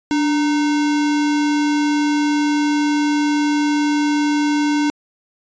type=tone with sample-and-hold; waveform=sine; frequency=293.7 Hz; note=D4; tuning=in tune; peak=-14 dBFS; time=0.11-4.9 s; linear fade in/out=0 ms; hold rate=1225 Hz; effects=resampled to 16000 Hz